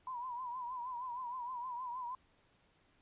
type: tone with vibrato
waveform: sine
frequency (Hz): 990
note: B5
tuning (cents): +4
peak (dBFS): -39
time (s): 0.07-2.15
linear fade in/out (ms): 2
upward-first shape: triangle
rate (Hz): 6.4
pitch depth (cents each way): 100
effects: pink hiss -71 dBFS RMS until 3.01 s + resampled to 8000 Hz